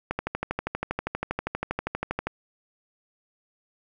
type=click train; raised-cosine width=0.5 ms; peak=-12 dBFS; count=28; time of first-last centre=0.11-2.27 s; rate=12.5 Hz; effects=none